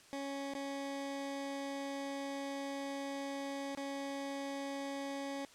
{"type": "tone with dropouts", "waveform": "20% pulse", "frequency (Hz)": 277.2, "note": "C#4", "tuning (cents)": 0, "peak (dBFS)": -34, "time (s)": [0.13, 5.45], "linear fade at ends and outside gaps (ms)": 0, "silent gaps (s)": [[0.537, 0.55], [3.749, 3.774]], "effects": ["white hiss -60 dBFS RMS until 5.54 s", "low-pass 8000 Hz 12 dB/octave"]}